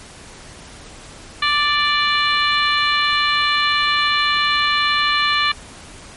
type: harmonic tone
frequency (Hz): 587.3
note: D5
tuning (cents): 0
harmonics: 2 / 3 / 4 / 5 / 6 / 7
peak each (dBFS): -19 / -21 / -22 / -23 / -24 / -24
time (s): 1.42-5.52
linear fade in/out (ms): 5
effects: pink hiss -39 dBFS RMS until 6.16 s + MP3 48 kbps